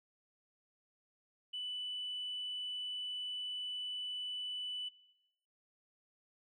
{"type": "tone", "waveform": "sine", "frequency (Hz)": 2983, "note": "F#7", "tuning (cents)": 13, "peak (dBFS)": -38, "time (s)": [1.53, 4.89], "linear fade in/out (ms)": 10, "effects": ["noise-tail reverb RT60 0.8 s tail -18 dB re dry", "tanh soft clip ceiling -34 dBFS"]}